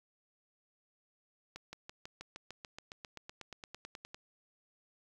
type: accelerating click train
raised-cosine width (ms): 0.2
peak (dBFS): -28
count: 21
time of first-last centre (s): 1.56-4.145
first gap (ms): 170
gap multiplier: 0.97
effects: 10-bit

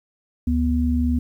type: tone pair together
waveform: sine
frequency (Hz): 73.43 / 244.3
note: D2 / B3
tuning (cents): 0 / -19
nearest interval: octave + major sixth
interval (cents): 2081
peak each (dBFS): -20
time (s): 0.47-1.19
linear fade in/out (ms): 5
effects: 9-bit

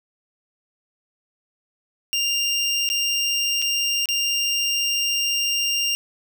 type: tone with dropouts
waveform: 25% pulse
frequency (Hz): 2794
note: F7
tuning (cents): 0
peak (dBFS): -16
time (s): 2.13-5.95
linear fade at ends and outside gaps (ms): 0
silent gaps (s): 2.89-2.9 / 3.618-3.623 / 4.057-4.088
effects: none

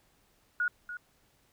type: tone with echo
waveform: sine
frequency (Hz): 1449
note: F#6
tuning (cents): -37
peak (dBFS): -26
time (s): 0.6-0.68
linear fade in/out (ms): 2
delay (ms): 290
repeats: 1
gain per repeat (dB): -11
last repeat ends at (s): 0.97
effects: pink hiss -68 dBFS RMS until 1.52 s

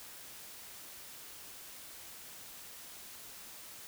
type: silence
effects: white hiss -50 dBFS RMS until 3.87 s

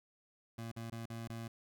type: tone with dropouts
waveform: 25% pulse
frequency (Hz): 114.7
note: A#2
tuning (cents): -28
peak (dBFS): -38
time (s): 0.58-1.48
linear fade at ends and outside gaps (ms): 5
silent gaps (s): 0.716-0.763 / 0.9-0.921 / 1.057-1.1 / 1.277-1.297
effects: none

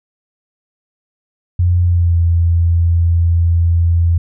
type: tone with pitch glide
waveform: sine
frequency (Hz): 88.3 to 84.75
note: F2 to E2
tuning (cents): +20 to +49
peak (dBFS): -9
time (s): 1.59-4.18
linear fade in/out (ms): 5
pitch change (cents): -71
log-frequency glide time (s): 1.82-2.17
effects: none

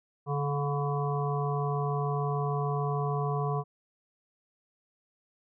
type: harmonic tone with a mistuned harmonic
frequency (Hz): 143.6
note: D3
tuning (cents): -39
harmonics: 1 / 3 / 5 / 7 / 8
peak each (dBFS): -29 / -34 / -36 / -37 / -38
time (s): 0.26-3.64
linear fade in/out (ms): 50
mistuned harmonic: 8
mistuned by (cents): -26
effects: none

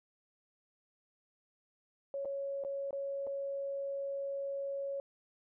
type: tone with dropouts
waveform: sine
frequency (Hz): 554.4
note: C#5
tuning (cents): 0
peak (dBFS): -35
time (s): 2.14-5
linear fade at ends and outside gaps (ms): 1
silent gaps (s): 2.249-2.255 / 2.638-2.648 / 2.908-2.929 / 3.268-3.272
effects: none

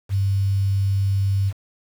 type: tone with quantisation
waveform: sine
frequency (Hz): 98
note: G2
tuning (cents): 0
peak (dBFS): -17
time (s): 0.09-1.53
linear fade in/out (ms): 50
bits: 7
effects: none

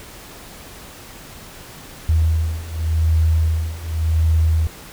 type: beating tone pair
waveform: sine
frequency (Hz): 79.8 / 80.68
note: D#2 / E2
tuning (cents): +44 / -37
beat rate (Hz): 0.88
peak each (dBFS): -19 / -17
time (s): 2.09-4.67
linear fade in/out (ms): 0
effects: pink hiss -39 dBFS RMS until 4.92 s

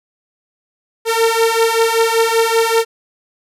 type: beating tone pair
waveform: sawtooth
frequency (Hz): 452 / 457.2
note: A4 / A#4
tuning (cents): +47 / -34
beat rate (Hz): 5.2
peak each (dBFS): -11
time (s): 1.05-2.85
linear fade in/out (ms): 50
effects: resampled to 32000 Hz

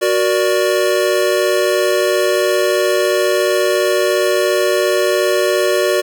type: chord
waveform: square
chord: Gb augmented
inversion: none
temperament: equal with one note detuned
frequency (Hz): 370 / 472.9 / 587.3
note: Gb4 / Bb4 / D5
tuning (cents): 0 / +25 / 0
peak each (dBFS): -17 / -20 / -17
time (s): 0.01-6.02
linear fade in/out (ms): 20
effects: none

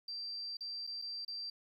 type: tone with dropouts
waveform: triangle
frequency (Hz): 4699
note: D8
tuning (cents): 0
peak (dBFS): -36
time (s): 0.08-1.5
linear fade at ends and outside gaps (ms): 5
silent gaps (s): 0.57-0.607 / 0.868-0.873 / 1.017-1.021 / 1.249-1.279
effects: tanh soft clip ceiling -38 dBFS + 13-bit

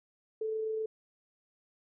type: tone with amplitude modulation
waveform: sine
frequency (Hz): 438.5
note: A4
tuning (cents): -6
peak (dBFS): -30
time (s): 0.41-0.86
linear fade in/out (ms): 5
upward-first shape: sine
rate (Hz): 27.9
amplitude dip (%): 25
effects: none

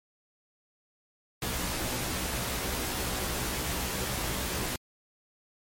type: noise with comb filter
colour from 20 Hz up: pink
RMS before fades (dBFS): -32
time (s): 1.42-4.76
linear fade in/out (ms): 2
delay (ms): 16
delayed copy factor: +0.7
effects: MP3 64 kbps

